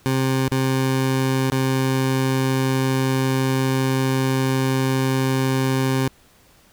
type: tone with dropouts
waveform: 20% pulse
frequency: 132.2 Hz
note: C3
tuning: 18 cents sharp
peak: -13 dBFS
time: 0.06-6.08 s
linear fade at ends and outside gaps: 0 ms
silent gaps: 0.483-0.516 / 1.5-1.521 s
effects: pink hiss -54 dBFS RMS until 6.72 s